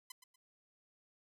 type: tone with echo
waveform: 5% pulse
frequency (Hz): 1016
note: B5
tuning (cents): +49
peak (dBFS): -34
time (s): 0.1-0.12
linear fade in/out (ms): 5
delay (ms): 120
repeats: 2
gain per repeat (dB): -11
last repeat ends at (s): 0.36
effects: none